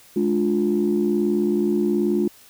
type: chord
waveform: sine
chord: D diminished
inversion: second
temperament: just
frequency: 211.4 / 293.7 / 352.4 Hz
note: Ab3 / D4 / F4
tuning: +31 / 0 / +16 cents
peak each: -21 / -24 / -20 dBFS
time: 0.16-2.28 s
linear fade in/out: 5 ms
effects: tanh soft clip ceiling -10 dBFS + white hiss -50 dBFS RMS until 2.49 s